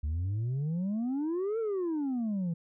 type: exponential two-way sweep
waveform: sine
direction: up then down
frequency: 71.4 to 462.8 to 162.6 Hz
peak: -26 dBFS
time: 0.03-2.54 s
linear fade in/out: 10 ms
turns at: 1.59 s
effects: tanh soft clip ceiling -28 dBFS